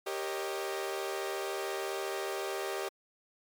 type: chord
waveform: sawtooth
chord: Eb dominant seventh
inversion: first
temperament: equal with one note detuned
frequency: 392 / 466.2 / 547 / 622.3 Hz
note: G4 / Bb4 / Db5 / Eb5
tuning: 0 / 0 / -23 / 0 cents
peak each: -32 / -38 / -38 / -37 dBFS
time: 0.06-2.89 s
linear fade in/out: 10 ms
effects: MP3 96 kbps